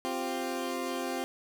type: chord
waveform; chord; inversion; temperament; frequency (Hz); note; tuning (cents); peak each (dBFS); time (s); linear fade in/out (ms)
20% pulse; C suspended fourth; none; equal; 261.6 / 349.2 / 392; C4 / F4 / G4; 0 / 0 / 0; -30 / -31 / -34; 0.05-1.24; 0
effects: none